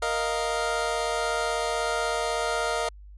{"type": "chord", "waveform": "25% pulse", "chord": "Bb suspended fourth", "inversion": "none", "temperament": "equal", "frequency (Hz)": [466.2, 622.3, 698.5], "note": ["Bb4", "Eb5", "F5"], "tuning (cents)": [0, 0, 0], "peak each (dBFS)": -26, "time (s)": [0.02, 2.89], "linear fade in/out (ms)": 5, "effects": ["added 50 Hz sine -43 dBFS peak until 3.17 s", "resampled to 24000 Hz"]}